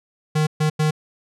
square tone bursts at uneven times, 153.9 Hz, D#3, 19 cents flat, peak -17 dBFS, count 3, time 0.35-0.47 / 0.6-0.7 / 0.79-0.91 s, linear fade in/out 10 ms, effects low-pass 10000 Hz 12 dB/octave

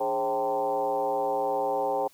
sine tone with frequency modulation, 656 Hz, E5, 9 cents flat, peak -24 dBFS, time 0-2.08 s, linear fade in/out 10 ms, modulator 121 Hz, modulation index 2.1, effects white hiss -59 dBFS RMS until 2.13 s

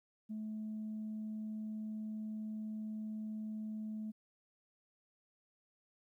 sine tone, 216.1 Hz, A3, 31 cents flat, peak -38 dBFS, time 0.29-4.12 s, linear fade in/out 20 ms, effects tanh soft clip ceiling -36 dBFS + 13-bit

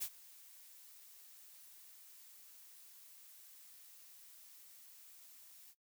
blue noise with ADSR envelope, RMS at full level -38 dBFS, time 0-5.75 s, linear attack 23 ms, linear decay 65 ms, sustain -21 dB, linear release 50 ms, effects noise-tail reverb RT60 0.1 s tail -17 dB re dry

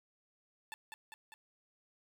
15% pulse tone with echo, 880 Hz, A5, in tune, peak -36 dBFS, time 0.72-0.74 s, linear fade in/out 0 ms, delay 200 ms, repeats 3, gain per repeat -3 dB, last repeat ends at 1.34 s, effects none

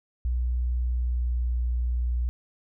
sine tone with pitch glide, 61.1 to 60.47 Hz, B1 to B1, -18 to -36 cents, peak -23 dBFS, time 0.25-2.29 s, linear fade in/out 0 ms, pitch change -18 cents, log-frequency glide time 0.83-1.44 s, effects none

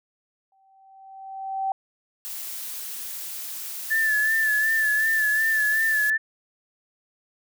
sine tone with exponential growth, 773 Hz, G5, 24 cents flat, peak -21 dBFS, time 0.52-1.72 s, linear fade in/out 2 ms, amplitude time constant 260 ms
blue noise, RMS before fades -34 dBFS, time 2.25-6.1 s, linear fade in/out 0 ms
sine tone with vibrato, 1749 Hz, A6, 11 cents flat, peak -19 dBFS, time 3.9-6.18 s, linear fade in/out 20 ms, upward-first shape sine, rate 2.7 Hz, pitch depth 47 cents each way
effects none

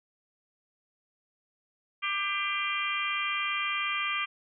harmonic tone with a mistuned harmonic, 395.9 Hz, G4, 17 cents sharp, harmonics 3 / 4 / 5 / 6 / 7 / 8, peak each -33 / -40 / -36 / -32 / -38 / -37 dBFS, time 2.02-4.26 s, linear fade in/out 20 ms, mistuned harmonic 5, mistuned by +35 cents, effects none

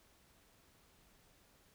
silence, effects pink hiss -68 dBFS RMS until 1.74 s

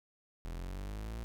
40% pulse linear sweep, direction up, 40.47 to 58.27 Hz, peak -38 dBFS, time 0.45-1.24 s, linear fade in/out 0 ms, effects none

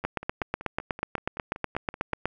two click trains, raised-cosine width 0.5 ms, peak -23 / -11 dBFS, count 12 / 19, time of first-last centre 0.04-2.131 / 0.05-2.256 s, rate 5.26 / 8.16 Hz, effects none

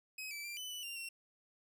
sawtooth tone with pitch steps, 2538 / 2318 / 2368 / 3007 / 2973 / 2782 / 2727 Hz, D#7 / D7 / D7 / F#7 / F#7 / F7 / F7, +34 / -23 / +14 / +27 / +8 / -7 / -42 cents, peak -39 dBFS, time 0.18-1.09 s, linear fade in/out 5 ms, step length 130 ms, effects none

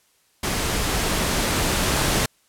pink noise with level ramp, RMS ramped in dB -24 to -20 dBFS, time 0.43-2.26 s, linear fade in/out 5 ms, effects white hiss -62 dBFS RMS until 2.48 s + low-pass 12000 Hz 12 dB/octave

